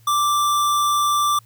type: tone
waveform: square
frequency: 1174.7 Hz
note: D6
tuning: in tune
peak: -17 dBFS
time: 0.07-1.39 s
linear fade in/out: 5 ms
effects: added 114 Hz sine -49 dBFS peak until 1.45 s + white hiss -58 dBFS RMS until 1.45 s